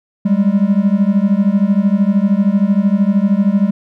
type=beating tone pair; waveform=triangle; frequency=193.5 / 206.5 Hz; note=G3 / G#3; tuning=-22 / -10 cents; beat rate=13 Hz; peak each=-11 dBFS; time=0.25-3.71 s; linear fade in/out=10 ms; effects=none